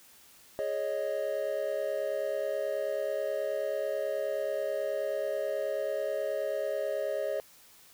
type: chord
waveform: triangle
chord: Ab suspended fourth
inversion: none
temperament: just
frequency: 415.3 / 553.7 / 623 Hz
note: Ab4 / Db5 / Eb5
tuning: 0 / -2 / +2 cents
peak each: -35 / -31 / -31 dBFS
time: 0.59-7.4 s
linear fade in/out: 0 ms
effects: white hiss -57 dBFS RMS until 7.93 s